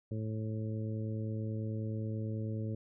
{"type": "harmonic tone", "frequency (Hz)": 109.3, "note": "A2", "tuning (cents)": -11, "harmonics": [1, 2, 3, 4, 5], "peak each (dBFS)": [-35, -41, -45, -47, -49], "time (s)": [0.11, 2.75], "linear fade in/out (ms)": 5, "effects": []}